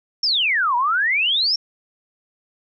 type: exponential two-way sweep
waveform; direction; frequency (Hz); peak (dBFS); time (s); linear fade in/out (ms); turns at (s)
sine; down then up; 5588 to 932.3 to 5588; -16; 0.23-1.56; 5; 0.76
effects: none